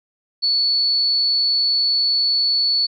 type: tone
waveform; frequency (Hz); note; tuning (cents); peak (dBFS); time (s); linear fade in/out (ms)
sine; 4435; C#8; 0; -15; 0.42-2.87; 20
effects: none